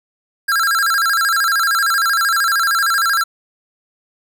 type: tone with vibrato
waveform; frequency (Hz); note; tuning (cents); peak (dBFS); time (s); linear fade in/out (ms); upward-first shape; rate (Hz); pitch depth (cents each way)
square; 1477; F#6; -3; -14; 0.48-3.24; 10; square; 13; 160
effects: none